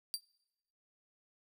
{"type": "tone with exponential decay", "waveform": "sawtooth", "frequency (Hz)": 4699, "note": "D8", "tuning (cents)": 0, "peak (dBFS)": -27, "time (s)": [0.14, 0.21], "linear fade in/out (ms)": 0, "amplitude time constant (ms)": 15, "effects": ["noise-tail reverb RT60 1.0 s tail -26 dB re dry"]}